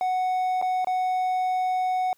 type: tone with dropouts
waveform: triangle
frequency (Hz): 740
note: F#5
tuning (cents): 0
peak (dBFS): -20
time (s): 0.01-2.13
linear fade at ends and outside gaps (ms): 1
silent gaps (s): 0.615-0.624 / 0.846-0.871
effects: white hiss -65 dBFS RMS until 2.17 s